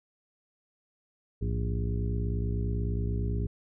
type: harmonic tone with a mistuned harmonic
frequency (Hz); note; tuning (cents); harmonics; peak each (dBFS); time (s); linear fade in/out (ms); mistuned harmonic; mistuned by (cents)
58.27; A#1; 0; 1 / 2 / 3 / 4 / 5 / 6 / 7; -30 / -31 / -37 / -41 / -44 / -46 / -41; 1.41-3.47; 10; 2; -140
effects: none